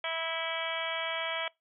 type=harmonic tone with a mistuned harmonic; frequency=327.2 Hz; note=E4; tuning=13 cents flat; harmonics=2 / 3 / 4 / 5 / 6 / 7 / 8 / 9 / 10; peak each=-37 / -41 / -40 / -42 / -41 / -37 / -48 / -43 / -39 dBFS; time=0.04-1.48 s; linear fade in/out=2 ms; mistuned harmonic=9; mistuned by=+17 cents; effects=noise-tail reverb RT60 0.2 s tail -24 dB re dry